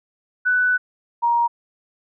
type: tone pair in turn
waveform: sine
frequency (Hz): 1492 / 942.6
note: F#6 / A#5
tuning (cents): +14 / +19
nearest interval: minor sixth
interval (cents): 795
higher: first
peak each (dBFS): -15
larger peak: neither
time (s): 0.45-0.78 / 1.22-1.48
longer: first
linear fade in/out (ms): 20
effects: none